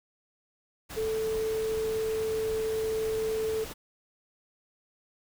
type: tone in noise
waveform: sine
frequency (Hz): 440.3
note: A4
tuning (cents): +1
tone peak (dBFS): -27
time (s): 0.96-3.65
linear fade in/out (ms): 20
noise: pink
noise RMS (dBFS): -41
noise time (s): 0.89-3.74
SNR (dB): +11
effects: none